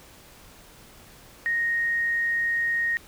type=tone; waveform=sine; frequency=1864.7 Hz; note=A#6; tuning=in tune; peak=-22 dBFS; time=1.46-2.97 s; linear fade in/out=0 ms; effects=pink hiss -50 dBFS RMS until 3.07 s